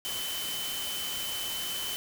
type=tone in noise; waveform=sine; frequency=3048 Hz; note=G7; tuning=49 cents flat; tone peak=-35 dBFS; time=0.05-1.96 s; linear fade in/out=0 ms; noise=white; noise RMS=-36 dBFS; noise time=0.05-1.96 s; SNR=-2 dB; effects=none